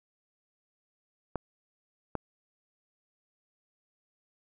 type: clicks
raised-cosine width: 1 ms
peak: -17 dBFS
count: 2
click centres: 1.357 / 2.153 s
effects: none